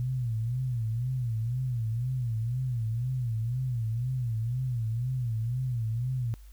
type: tone with vibrato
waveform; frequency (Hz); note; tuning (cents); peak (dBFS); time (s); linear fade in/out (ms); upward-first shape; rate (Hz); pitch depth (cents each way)
sine; 120; B2; -49; -27; 0-6.34; 0; sine; 2; 140
effects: added 50 Hz sine -46 dBFS peak until 6.52 s + white hiss -63 dBFS RMS until 6.52 s